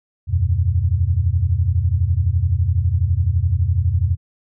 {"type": "chord", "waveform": "sine", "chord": "E suspended second", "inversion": "none", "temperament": "equal with one note detuned", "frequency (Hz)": [80.57, 92.5, 123.47], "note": ["E2", "F#2", "B2"], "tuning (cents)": [-39, 0, 0], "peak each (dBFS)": [-19, -17, -23], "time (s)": [0.27, 4.17], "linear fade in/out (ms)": 50, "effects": []}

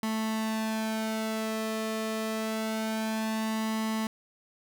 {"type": "tone with flanger", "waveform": "sawtooth", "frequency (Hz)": 220, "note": "A3", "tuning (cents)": 0, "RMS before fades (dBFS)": -31, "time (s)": [0.03, 4.07], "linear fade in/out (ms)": 2, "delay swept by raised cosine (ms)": [1, 1.63], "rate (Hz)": 0.26, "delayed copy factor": 0.7, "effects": []}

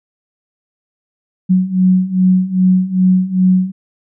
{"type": "beating tone pair", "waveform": "sine", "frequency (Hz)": [183.5, 186], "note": ["F#3", "F#3"], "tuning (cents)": [-14, 9], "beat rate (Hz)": 2.5, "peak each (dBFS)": [-14, -11], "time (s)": [1.49, 3.72], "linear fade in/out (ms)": 20, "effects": []}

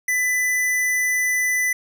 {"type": "tone", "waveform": "square", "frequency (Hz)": 1997, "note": "B6", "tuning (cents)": 19, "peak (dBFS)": -19, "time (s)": [0.08, 1.73], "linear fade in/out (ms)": 5, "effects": []}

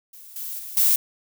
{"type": "noise with level steps", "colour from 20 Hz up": "violet", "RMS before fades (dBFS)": [-44, -32, -36, -18], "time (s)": [0.13, 0.96], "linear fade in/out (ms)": 5, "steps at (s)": [0.36, 0.59, 0.77], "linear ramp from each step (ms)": 2, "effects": []}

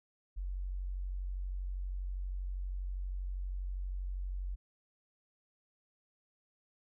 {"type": "tone", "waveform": "sine", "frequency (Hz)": 46.25, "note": "F#1", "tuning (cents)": 0, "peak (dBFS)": -35, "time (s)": [0.36, 4.56], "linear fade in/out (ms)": 20, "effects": []}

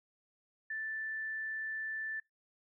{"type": "tone", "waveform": "sine", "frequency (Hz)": 1762, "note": "A6", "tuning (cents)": 2, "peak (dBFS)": -36, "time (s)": [0.7, 2.2], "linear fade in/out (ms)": 5, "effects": ["noise-tail reverb RT60 0.2 s tail -26 dB re dry"]}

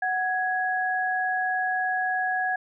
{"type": "tone pair together", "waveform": "sine", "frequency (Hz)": [741.7, 1665], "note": ["F#5", "G#6"], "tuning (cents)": [4, 4], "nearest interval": "octave + major second", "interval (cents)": 1400, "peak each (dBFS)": -26, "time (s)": [0.02, 2.56], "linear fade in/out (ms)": 5, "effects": []}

